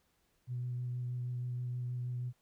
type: tone with vibrato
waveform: sine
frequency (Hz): 123.47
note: B2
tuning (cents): 0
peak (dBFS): -34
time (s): 0.47-2.33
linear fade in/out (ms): 50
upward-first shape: sine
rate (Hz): 6.3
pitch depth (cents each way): 12
effects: tanh soft clip ceiling -30 dBFS + pink hiss -75 dBFS RMS until 2.41 s